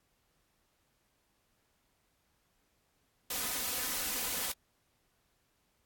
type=noise with comb filter; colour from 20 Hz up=white; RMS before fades=-35 dBFS; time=3.3-4.52 s; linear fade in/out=5 ms; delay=4 ms; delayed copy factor=+0.55; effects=pink hiss -75 dBFS RMS until 5.85 s + AAC 64 kbps